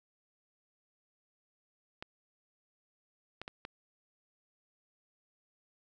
clicks, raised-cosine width 0.3 ms, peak -25 dBFS, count 4, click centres 2.025 / 3.416 / 3.479 / 3.651 s, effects none

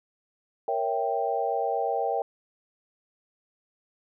sine chord, A# diminished seventh, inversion none, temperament equal, 466.2 / 554.4 / 659.3 / 784 Hz, A#4 / C#5 / E5 / G5, 0 / 0 / 0 / 0 cents, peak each -30 / -32 / -31 / -28 dBFS, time 0.68-2.22 s, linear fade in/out 2 ms, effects none

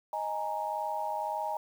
sine chord, D# suspended fourth, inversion none, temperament equal, 622.3 / 830.6 / 932.3 Hz, D#5 / G#5 / A#5, 0 / 0 / 0 cents, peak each -37 / -34 / -35 dBFS, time 0.13-1.57 s, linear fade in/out 2 ms, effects 9-bit

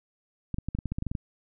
clicks, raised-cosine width 5 ms, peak -18 dBFS, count 12, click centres 0.543 / 0.585 / 0.686 / 0.75 / 0.788 / 0.857 / 0.92 / 0.985 / 1.024 / 1.067 / 1.115 / 1.152 s, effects none

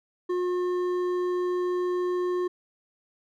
triangle tone with hard clipping, 359.3 Hz, F4, 49 cents sharp, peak -26 dBFS, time 0.29-2.48 s, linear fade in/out 10 ms, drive 11 dB, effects none

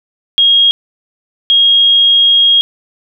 sine tone pair in turn, 3267 / 3267 Hz, G#7 / G#7, -29 / -29 cents, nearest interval unison, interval 0 cents, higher neither, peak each -5 dBFS, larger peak neither, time 0.38-0.71 / 1.5-2.61 s, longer second, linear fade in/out 0 ms, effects none

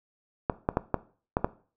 clicks, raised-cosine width 1 ms, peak -9 dBFS, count 6, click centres 0.498 / 0.689 / 0.771 / 0.943 / 1.369 / 1.445 s, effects noise-tail reverb RT60 0.4 s tail -17 dB re dry

